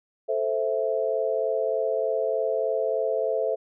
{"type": "chord", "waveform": "sine", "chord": "A minor", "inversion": "none", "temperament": "equal", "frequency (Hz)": [440, 523.3, 659.3], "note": ["A4", "C5", "E5"], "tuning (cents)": [0, 0, 0], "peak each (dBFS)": -27, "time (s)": [0.28, 3.56], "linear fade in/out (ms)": 20, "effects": []}